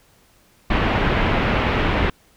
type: low-pass noise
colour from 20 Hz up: pink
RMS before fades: -19 dBFS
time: 0.7-2.1 s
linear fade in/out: 5 ms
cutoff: 2900 Hz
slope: 24 dB/octave
effects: pink hiss -56 dBFS RMS until 2.36 s